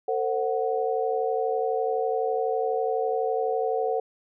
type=chord; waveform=sine; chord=F# diminished; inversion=first; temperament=equal with one note detuned; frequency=451.3 / 523.3 / 740 Hz; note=A4 / C5 / F#5; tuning=+44 / 0 / 0 cents; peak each=-26 / -29 / -28 dBFS; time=0.08-4 s; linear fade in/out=5 ms; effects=none